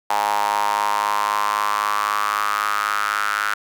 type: tone with high-pass filter sweep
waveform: sawtooth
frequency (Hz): 103.83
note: G#2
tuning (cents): 0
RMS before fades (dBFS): -21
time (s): 0.1-3.54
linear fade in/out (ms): 5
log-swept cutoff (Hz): 860 to 1400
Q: 6.3
effects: none